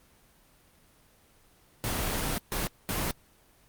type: noise bursts at uneven times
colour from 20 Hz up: pink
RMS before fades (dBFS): -30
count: 3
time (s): 1.84-2.38 / 2.52-2.67 / 2.89-3.11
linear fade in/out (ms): 0
effects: pink hiss -61 dBFS RMS until 3.68 s + Opus 24 kbps